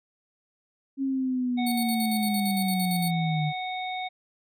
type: linear sweep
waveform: sine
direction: down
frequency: 273.6 to 148.3 Hz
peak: -24 dBFS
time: 0.97-3.53 s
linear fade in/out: 50 ms
type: harmonic tone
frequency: 740 Hz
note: F#5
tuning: in tune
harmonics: 1 / 3 / 5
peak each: -31 / -36 / -38 dBFS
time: 1.57-4.09 s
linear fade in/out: 20 ms
type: tone with tremolo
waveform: 10% pulse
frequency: 4435 Hz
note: C#8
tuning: in tune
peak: -24 dBFS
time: 1.66-3.11 s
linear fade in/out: 10 ms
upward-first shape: square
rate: 8.8 Hz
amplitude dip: 70%
effects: none